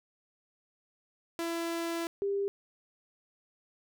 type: tone pair in turn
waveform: sawtooth / sine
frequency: 335.3 / 398.7 Hz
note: E4 / G4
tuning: +30 / +29 cents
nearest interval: minor third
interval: 299 cents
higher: second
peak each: -28 dBFS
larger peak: neither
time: 1.39-2.07 / 2.22-2.48 s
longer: first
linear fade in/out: 0 ms
effects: none